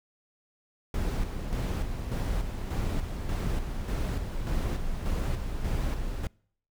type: noise with tremolo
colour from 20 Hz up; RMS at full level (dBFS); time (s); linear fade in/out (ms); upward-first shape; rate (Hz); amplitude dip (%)
brown; -28; 0.94-6.27; 2; square; 1.7; 45
effects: noise-tail reverb RT60 0.6 s tail -26 dB re dry